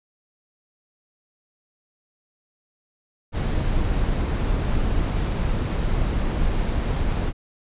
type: noise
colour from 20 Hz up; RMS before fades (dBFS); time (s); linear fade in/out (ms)
brown; -22; 3.32-7.33; 50
effects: resampled to 8000 Hz